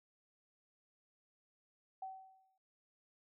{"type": "tone with exponential decay", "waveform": "sine", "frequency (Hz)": 762, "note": "G5", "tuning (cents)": -49, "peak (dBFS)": -40, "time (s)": [2.02, 2.58], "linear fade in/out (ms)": 5, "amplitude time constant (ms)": 120, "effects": []}